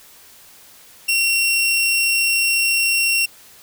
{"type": "tone", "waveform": "sawtooth", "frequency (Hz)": 2734, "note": "F7", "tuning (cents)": -37, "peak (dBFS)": -12, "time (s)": [1.08, 3.26], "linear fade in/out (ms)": 10, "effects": ["white hiss -46 dBFS RMS until 3.62 s"]}